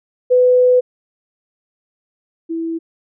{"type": "tone pair in turn", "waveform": "sine", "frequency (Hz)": [500, 329], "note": ["B4", "E4"], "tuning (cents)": [21, -3], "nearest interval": "perfect fifth", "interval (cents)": 724, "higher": "first", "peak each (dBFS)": [-8, -19], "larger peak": "first", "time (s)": [[0.3, 0.81], [2.49, 2.79]], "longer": "first", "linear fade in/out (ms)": 20, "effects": []}